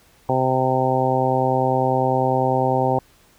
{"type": "harmonic tone", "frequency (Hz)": 130, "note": "C3", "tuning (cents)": -11, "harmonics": [1, 2, 3, 4, 5, 6, 7], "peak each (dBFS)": [-24, -26, -25, -23, -26, -22, -25], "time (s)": [0.29, 2.99], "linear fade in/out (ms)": 2, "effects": ["pink hiss -55 dBFS RMS until 3.38 s"]}